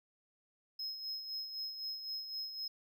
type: tone with tremolo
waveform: triangle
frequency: 5140 Hz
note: E8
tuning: 45 cents flat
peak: -36 dBFS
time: 0.79-2.68 s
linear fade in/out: 5 ms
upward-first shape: sine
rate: 3.9 Hz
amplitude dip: 55%
effects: none